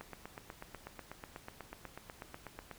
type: click train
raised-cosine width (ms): 0.5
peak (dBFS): -29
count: 23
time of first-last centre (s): 0.01-2.713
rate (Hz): 8.14
effects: pink hiss -58 dBFS RMS until 2.78 s